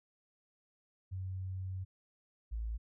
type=tone pair in turn; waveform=sine; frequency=93.8 / 55.52 Hz; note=F#2 / A1; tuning=+24 / +16 cents; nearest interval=major sixth; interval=908 cents; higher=first; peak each=-37 / -35 dBFS; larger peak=second; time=1.11-1.85 / 2.51-2.78 s; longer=first; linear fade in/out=20 ms; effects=none